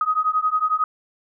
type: beating tone pair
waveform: sine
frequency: 1251 / 1262 Hz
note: D#6 / D#6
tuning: +9 / +24 cents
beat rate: 11 Hz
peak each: -21 dBFS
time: 0.01-0.84 s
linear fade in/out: 2 ms
effects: none